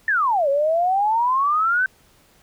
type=exponential two-way sweep; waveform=sine; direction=down then up; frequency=1830 to 544 to 1554 Hz; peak=-16 dBFS; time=0.08-1.86 s; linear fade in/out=2 ms; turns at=0.49 s; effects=pink hiss -56 dBFS RMS until 2.42 s